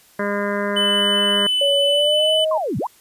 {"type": "harmonic tone", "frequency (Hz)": 203.1, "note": "G#3", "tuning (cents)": -38, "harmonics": [1, 2, 3, 5, 6, 7, 8, 9, 10], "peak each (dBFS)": [-25, -26, -25, -29, -34, -33, -29, -33, -36], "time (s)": [0.19, 1.47], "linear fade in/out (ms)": 5}
{"type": "tone", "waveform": "triangle", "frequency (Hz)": 3001, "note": "F#7", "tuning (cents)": 24, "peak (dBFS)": -15, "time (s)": [0.76, 2.45], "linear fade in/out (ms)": 10}
{"type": "tone with pitch glide", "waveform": "sine", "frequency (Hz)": [564, 629.4], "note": ["C#5", "D#5"], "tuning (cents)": [30, 20], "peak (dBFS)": -17, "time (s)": [1.61, 2.58], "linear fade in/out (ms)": 5, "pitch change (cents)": 190, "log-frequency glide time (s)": [1.85, 2.31]}
{"type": "linear two-way sweep", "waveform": "sine", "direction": "down then up", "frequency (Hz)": [1108.7, 98.3, 1072], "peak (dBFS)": -20, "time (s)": [2.51, 2.87], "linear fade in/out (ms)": 5, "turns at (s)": 2.78}
{"effects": ["white hiss -52 dBFS RMS until 3 s", "resampled to 32000 Hz"]}